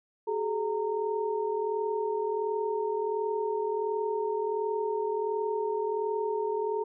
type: tone cluster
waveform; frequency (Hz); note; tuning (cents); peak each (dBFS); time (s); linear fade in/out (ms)
sine; 386.2 / 427.6 / 922; G4 / A4 / A#5; -26 / -49 / -19; -34 / -29 / -34; 0.27-6.84; 10
effects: none